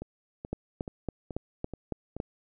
two click trains, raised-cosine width 2 ms, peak -18 / -24 dBFS, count 7 / 6, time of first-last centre 0.53-2.201 / 0.02-2.166 s, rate 3.59 / 2.33 Hz, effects none

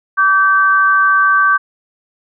sine tone pair together, 1154.3 / 1552 Hz, D6 / G6, -30 / -18 cents, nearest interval perfect fourth, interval 512 cents, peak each -11 dBFS, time 0.17-1.58 s, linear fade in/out 20 ms, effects none

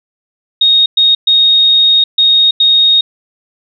sine tone bursts at uneven times, 3729 Hz, A#7, in tune, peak -5 dBFS, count 5, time 0.61-0.86 / 0.97-1.15 / 1.27-2.04 / 2.18-2.51 / 2.6-3.01 s, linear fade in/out 5 ms, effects none

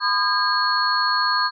sine tone cluster, 1009 / 1223 / 1616 / 4332 Hz, B5 / D#6 / G#6 / C#8, +37 / -30 / -48 / -41 cents, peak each -23 dBFS, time 0-1.51 s, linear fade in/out 50 ms, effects none

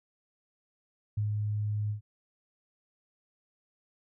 sine tone with ADSR envelope, 105.1 Hz, G#2, 21 cents sharp, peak -26 dBFS, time 1.17-2.01 s, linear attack 8 ms, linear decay 120 ms, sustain -2 dB, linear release 110 ms, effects none

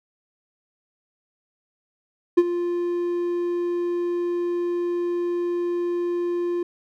triangle tone with ADSR envelope, 349.2 Hz, F4, in tune, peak -7 dBFS, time 2.37-6.63 s, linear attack 12 ms, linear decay 43 ms, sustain -13 dB, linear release 4 ms, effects none

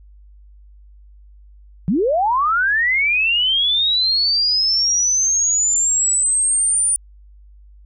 sine linear sweep, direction up, 155.3 to 9397 Hz, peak -14 dBFS, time 1.88-6.96 s, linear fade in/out 0 ms, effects added 50 Hz sine -42 dBFS peak until 7.85 s

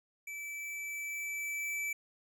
square tone with level ramp, 2314 Hz, D7, 26 cents flat, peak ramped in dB -41 to -34 dBFS, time 0.27-1.93 s, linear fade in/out 5 ms, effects none

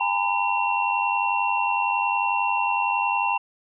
sine tone cluster, 810 / 911 / 1002 / 2726 Hz, G#5 / A#5 / B5 / F7, -43 / -40 / +25 / -43 cents, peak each -26 dBFS, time 0-3.38 s, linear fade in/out 10 ms, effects none

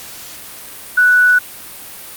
sine tone, 1480 Hz, F#6, in tune, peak -7 dBFS, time 0.97-1.39 s, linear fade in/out 10 ms, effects white hiss -33 dBFS RMS until 2.16 s + Opus 48 kbps

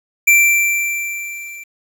square tone with level ramp, 2349 Hz, D7, in tune, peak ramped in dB -7 to -32 dBFS, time 0.27-1.64 s, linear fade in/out 10 ms, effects 8-bit

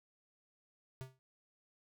square tone with exponential decay, 130.81 Hz, C3, in tune, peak -40 dBFS, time 1.01-1.19 s, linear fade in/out 0 ms, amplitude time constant 37 ms, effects none

